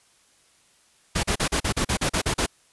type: noise bursts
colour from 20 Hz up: pink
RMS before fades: -23 dBFS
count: 11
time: 1.15-2.464 s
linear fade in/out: 10 ms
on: 84 ms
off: 39 ms
effects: white hiss -60 dBFS RMS until 2.72 s + resampled to 24000 Hz